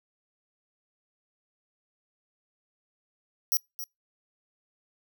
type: tone with echo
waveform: 5% pulse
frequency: 5700 Hz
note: F8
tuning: 34 cents sharp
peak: -17 dBFS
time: 3.52-3.57 s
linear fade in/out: 0 ms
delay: 270 ms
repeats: 1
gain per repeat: -12 dB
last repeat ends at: 3.84 s
effects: noise-tail reverb RT60 0.2 s tail -26 dB re dry